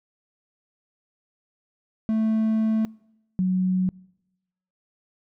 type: tone pair in turn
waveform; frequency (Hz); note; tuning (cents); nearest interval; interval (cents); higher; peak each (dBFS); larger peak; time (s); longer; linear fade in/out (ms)
triangle / sine; 220 / 185; A3 / F#3; 0 / 0; minor third; 300; first; -18 / -19; first; 2.09-2.85 / 3.39-3.89; first; 0
effects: noise-tail reverb RT60 0.9 s tail -25 dB re dry